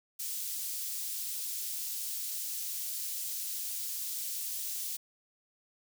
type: high-pass noise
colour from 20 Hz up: white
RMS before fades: -37 dBFS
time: 0.19-4.97 s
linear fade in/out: 10 ms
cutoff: 4800 Hz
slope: 12 dB/octave
effects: none